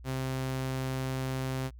sawtooth tone, 131.2 Hz, C3, 5 cents sharp, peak -27 dBFS, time 0.04-1.71 s, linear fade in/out 50 ms, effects added 60 Hz sine -45 dBFS peak until 1.79 s

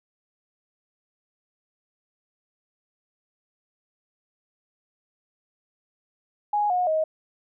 sine tone with pitch steps, 830.6 / 723.1 / 629.5 Hz, G#5 / F#5 / D#5, 0 / -40 / +20 cents, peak -20 dBFS, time 6.53-7.04 s, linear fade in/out 5 ms, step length 170 ms, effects none

